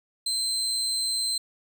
30% pulse tone, 4109 Hz, C8, 32 cents flat, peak -22 dBFS, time 0.26-1.38 s, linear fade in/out 5 ms, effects none

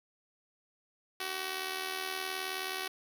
5% pulse tone with amplitude modulation, 377.8 Hz, F#4, 36 cents sharp, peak -21 dBFS, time 1.2-2.88 s, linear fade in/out 5 ms, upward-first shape sine, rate 79.1 Hz, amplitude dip 60%, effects none

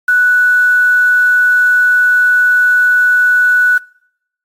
sine tone with quantisation, 1480 Hz, F#6, in tune, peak -7 dBFS, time 0.08-3.78 s, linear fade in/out 5 ms, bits 5, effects noise-tail reverb RT60 0.8 s tail -26 dB re dry + AAC 48 kbps

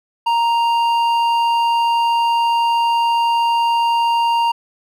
sine tone with hard clipping, 932.3 Hz, A#5, in tune, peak -15 dBFS, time 0.26-4.52 s, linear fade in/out 10 ms, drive 8 dB, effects none

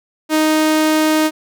sawtooth tone, 311.1 Hz, D#4, in tune, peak -8 dBFS, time 0.29-1.31 s, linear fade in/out 50 ms, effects none

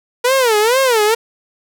sawtooth tone with vibrato, 474.4 Hz, A#4, 30 cents sharp, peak -7 dBFS, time 0.24-1.15 s, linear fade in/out 10 ms, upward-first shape sine, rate 2.2 Hz, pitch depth 220 cents each way, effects none

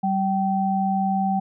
sine tone pair together, 193.1 / 772.4 Hz, G3 / G5, -26 / -26 cents, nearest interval 2 octaves, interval 2400 cents, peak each -22 dBFS, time 0.03-1.4 s, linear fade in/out 10 ms, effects none

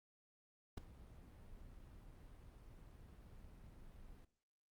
brown noise with ADSR envelope, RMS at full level -37 dBFS, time 0.77-4.25 s, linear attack 10 ms, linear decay 3 ms, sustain -21 dB, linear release 6 ms, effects noise-tail reverb RT60 0.5 s tail -18 dB re dry + Opus 48 kbps

